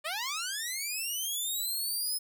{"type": "linear sweep", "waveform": "10% pulse", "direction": "up", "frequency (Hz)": [577, 5170], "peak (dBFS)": -24, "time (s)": [0.04, 2.19], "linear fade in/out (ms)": 20, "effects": []}